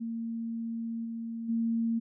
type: tone with level steps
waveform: sine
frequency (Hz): 229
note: A#3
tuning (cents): -31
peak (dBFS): -32 / -34 / -26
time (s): 0-2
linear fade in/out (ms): 20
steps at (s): 1.04 / 1.48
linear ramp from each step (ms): 20
effects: none